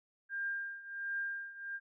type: tone with tremolo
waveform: sine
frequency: 1600 Hz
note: G6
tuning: 35 cents sharp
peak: -33 dBFS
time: 0.29-1.8 s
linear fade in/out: 50 ms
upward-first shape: triangle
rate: 1.4 Hz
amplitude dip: 85%
effects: none